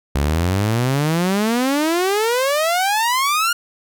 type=exponential sweep; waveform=sawtooth; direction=up; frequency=67 to 1434 Hz; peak=-12 dBFS; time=0.15-3.53 s; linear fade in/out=5 ms; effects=none